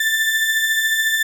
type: beating tone pair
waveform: 35% pulse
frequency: 1760 / 1774 Hz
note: A6 / A6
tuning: 0 / +14 cents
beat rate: 14 Hz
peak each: -23 / -15 dBFS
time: 0-1.23 s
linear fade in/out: 5 ms
effects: none